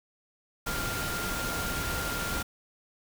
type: tone in noise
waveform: sine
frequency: 1396.9 Hz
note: F6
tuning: in tune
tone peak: -35 dBFS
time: 0.66-2.43 s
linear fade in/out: 10 ms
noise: pink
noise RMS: -33 dBFS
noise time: 0.66-2.43 s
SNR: -5 dB
effects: none